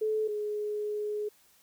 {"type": "tone pair in turn", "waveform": "sine", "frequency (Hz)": [433.1, 419.8], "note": ["A4", "G#4"], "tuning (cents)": [-27, 19], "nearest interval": "minor second", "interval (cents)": 54, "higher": "first", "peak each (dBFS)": [-26, -30], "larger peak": "first", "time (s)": [[0.01, 0.28], [0.28, 1.29]], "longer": "second", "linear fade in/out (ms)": 10, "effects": ["white hiss -63 dBFS RMS until 1.62 s"]}